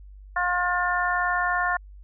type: harmonic tone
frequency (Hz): 356.4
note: F4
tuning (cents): +35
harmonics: 2 / 3 / 4 / 5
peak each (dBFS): -27 / -27 / -27 / -27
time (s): 0.36-1.77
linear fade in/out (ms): 5
effects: added 49 Hz sine -42 dBFS peak until 2.03 s